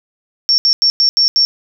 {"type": "tone bursts at uneven times", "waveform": "sine", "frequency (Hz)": 5470, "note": "F8", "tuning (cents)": -37, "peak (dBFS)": -8, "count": 6, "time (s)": [[0.49, 0.58], [0.65, 0.73], [0.82, 0.9], [1, 1.09], [1.17, 1.28], [1.36, 1.45]], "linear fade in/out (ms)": 0, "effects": []}